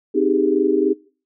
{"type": "chord", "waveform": "sine", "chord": "Ab major seventh", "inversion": "first", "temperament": "equal", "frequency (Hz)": [261.6, 311.1, 392, 415.3], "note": ["C4", "Eb4", "G4", "Ab4"], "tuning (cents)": [0, 0, 0, 0], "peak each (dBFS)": [-23, -20, -18, -21], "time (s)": [0.14, 0.94], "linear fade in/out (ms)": 20, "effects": ["noise-tail reverb RT60 0.4 s tail -21 dB re dry"]}